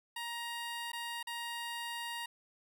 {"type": "tone with dropouts", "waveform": "15% pulse", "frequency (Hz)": 940, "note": "A#5", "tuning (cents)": 14, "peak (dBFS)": -32, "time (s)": [0.16, 2.26], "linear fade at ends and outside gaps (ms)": 5, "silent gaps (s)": [[0.919, 0.931], [1.229, 1.27]], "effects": []}